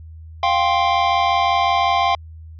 square chord, F suspended second, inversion none, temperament equal with one note detuned, 698.5 / 784 / 1052.6 Hz, F5 / G5 / C6, 0 / 0 / +10 cents, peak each -20 dBFS, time 0.43-2.15 s, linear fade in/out 2 ms, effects added 80 Hz sine -35 dBFS peak until 2.59 s + resampled to 11025 Hz

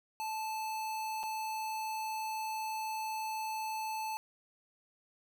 square tone with dropouts, 874 Hz, A5, 12 cents flat, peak -36 dBFS, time 0.2-4.17 s, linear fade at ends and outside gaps 0 ms, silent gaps 1.231-1.236 s, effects none

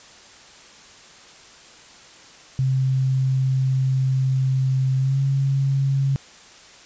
sine tone with pitch glide, 131.8 to 136.53 Hz, C3 to C#3, +13 to -26 cents, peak -17 dBFS, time 2.59-6.16 s, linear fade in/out 0 ms, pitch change +61 cents, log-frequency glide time 4.98-5.19 s, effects white hiss -46 dBFS RMS until 6.85 s + resampled to 16000 Hz

